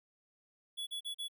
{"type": "tone bursts", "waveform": "square", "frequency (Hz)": 3394, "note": "G#7", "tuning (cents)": 37, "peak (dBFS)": -38, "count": 4, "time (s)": [0.77, 1.284], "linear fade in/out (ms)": 20, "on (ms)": 100, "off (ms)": 38, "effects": []}